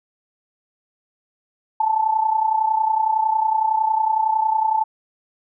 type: tone with amplitude modulation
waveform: sine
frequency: 876 Hz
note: A5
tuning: 8 cents flat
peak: -13 dBFS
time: 1.8-4.84 s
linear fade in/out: 5 ms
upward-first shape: sine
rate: 30.9 Hz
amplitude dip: 70%
effects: none